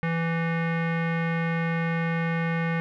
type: tone with low-pass filter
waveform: square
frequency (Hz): 165.8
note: E3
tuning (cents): +10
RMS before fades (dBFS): -26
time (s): 0.03-2.8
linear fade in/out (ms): 0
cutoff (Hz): 2000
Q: 3.8
effects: none